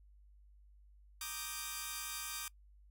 5% pulse chord, Eb major seventh, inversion second, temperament equal, 932.3 / 1174.7 / 1244.5 / 1568 Hz, Bb5 / D6 / Eb6 / G6, 0 / 0 / 0 / 0 cents, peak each -39 / -33 / -34 / -35 dBFS, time 1.21-2.48 s, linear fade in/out 2 ms, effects noise-tail reverb RT60 0.1 s tail -23 dB re dry + added 50 Hz sine -59 dBFS peak until 2.9 s

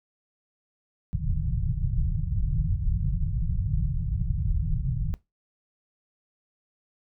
pink low-pass noise, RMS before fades -26 dBFS, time 1.13-5.14 s, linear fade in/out 0 ms, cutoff 170 Hz, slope 96 dB/octave, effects noise-tail reverb RT60 0.2 s tail -20 dB re dry

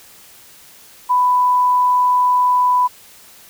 sine tone, 994 Hz, B5, 11 cents sharp, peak -11 dBFS, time 1.09-2.88 s, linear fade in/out 20 ms, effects white hiss -44 dBFS RMS until 3.49 s

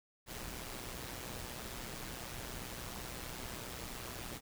pink noise with amplitude modulation, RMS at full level -42 dBFS, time 0.26-4.41 s, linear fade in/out 50 ms, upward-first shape sine, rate 123 Hz, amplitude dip 60%, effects none

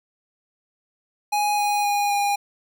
square tone with pitch steps, 830.6 / 824.4 / 818.2 / 812.1 Hz, G#5 / G#5 / G#5 / G#5, 0 / -13 / -26 / -39 cents, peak -20 dBFS, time 1.32-2.36 s, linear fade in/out 10 ms, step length 260 ms, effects none

